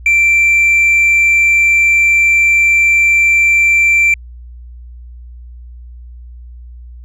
triangle tone with hard clipping, 2349 Hz, D7, in tune, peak -6 dBFS, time 0.06-4.14 s, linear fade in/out 2 ms, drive 1 dB, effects added 60 Hz sine -30 dBFS peak until 7.04 s

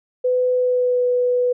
sine tone with pitch glide, 502 to 494.2 Hz, B4 to B4, +28 to +1 cents, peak -15 dBFS, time 0.24-1.53 s, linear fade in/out 10 ms, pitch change -27 cents, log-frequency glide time 0.52-1.04 s, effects none

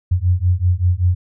sine beating tone pair, 87.31 / 92.51 Hz, F2 / F#2, 0 / 0 cents, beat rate 5.2 Hz, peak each -16 dBFS, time 0.11-1.15 s, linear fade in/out 10 ms, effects none

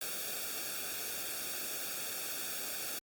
white noise with comb filter, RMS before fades -39 dBFS, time 0.01-2.99 s, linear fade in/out 5 ms, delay 0.99 ms, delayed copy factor -0.75, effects Opus 48 kbps

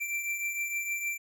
square beating tone pair, 2349 / 2355.5 Hz, D7 / D7, 0 / +5 cents, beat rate 6.5 Hz, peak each -32 / -40 dBFS, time 0-1.18 s, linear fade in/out 20 ms, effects none

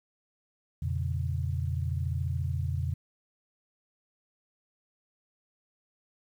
sine tone cluster, 86.1 / 119.8 / 140.6 Hz, F2 / A#2 / C#3, -24 / +48 / +25 cents, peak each -30 / -34 / -34 dBFS, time 0.82-2.94 s, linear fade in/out 5 ms, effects 10-bit

